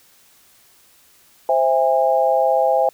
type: chord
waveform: sine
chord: C augmented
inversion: none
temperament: equal with one note detuned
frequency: 523.3 / 659.3 / 814 Hz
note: C5 / E5 / G#5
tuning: 0 / 0 / -35 cents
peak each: -18 dBFS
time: 1.49-2.89 s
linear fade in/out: 2 ms
effects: white hiss -53 dBFS RMS until 2.93 s